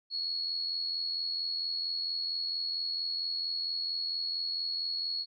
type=tone with amplitude modulation; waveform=sine; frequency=4346 Hz; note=C#8; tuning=35 cents flat; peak=-29 dBFS; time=0.1-5.26 s; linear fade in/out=50 ms; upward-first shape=sine; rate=84.4 Hz; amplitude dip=45%; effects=none